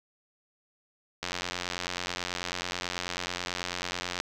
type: click train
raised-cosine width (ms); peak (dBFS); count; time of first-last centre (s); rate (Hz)
0.2; -14; 266; 1.23-4.201; 89.2
effects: none